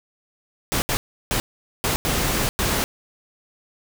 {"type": "noise bursts at uneven times", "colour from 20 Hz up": "pink", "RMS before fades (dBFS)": -22, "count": 6, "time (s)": [[0.72, 0.82], [0.89, 0.97], [1.31, 1.4], [1.84, 1.96], [2.05, 2.49], [2.59, 2.84]], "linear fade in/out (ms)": 0, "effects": []}